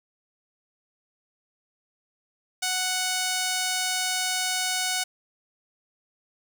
5% pulse tone, 740 Hz, F#5, in tune, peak -13 dBFS, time 2.62-5.04 s, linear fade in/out 10 ms, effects none

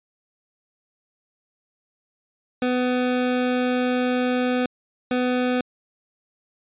25% pulse tone bursts at uneven times, 250 Hz, B3, 21 cents sharp, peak -16 dBFS, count 2, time 2.62-4.66 / 5.11-5.61 s, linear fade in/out 2 ms, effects resampled to 8000 Hz

